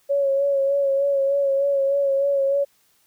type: tone with vibrato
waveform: sine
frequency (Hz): 554.4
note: C#5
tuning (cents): 0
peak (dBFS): -17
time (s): 0.09-2.65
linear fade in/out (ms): 20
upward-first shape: sine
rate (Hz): 3.3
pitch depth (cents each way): 31
effects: white hiss -62 dBFS RMS until 3.06 s